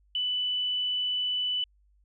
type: tone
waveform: sine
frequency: 2985 Hz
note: F#7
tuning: 15 cents sharp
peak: -26 dBFS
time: 0.15-1.64 s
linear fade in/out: 2 ms
effects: added 50 Hz sine -61 dBFS peak until 2.04 s